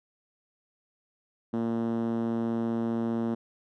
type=tone with band-pass filter; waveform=5% pulse; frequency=115.2 Hz; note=A#2; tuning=20 cents flat; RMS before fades=-29 dBFS; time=1.53-3.35 s; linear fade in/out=10 ms; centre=240 Hz; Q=2.6; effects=none